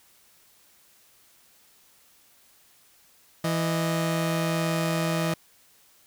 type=tone pair together; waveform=sawtooth; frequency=165.31 / 620 Hz; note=E3 / D#5; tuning=+5 / -6 cents; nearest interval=octave + major seventh; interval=2289 cents; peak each=-21 / -26 dBFS; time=3.44-5.34 s; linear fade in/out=5 ms; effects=white hiss -59 dBFS RMS until 6.06 s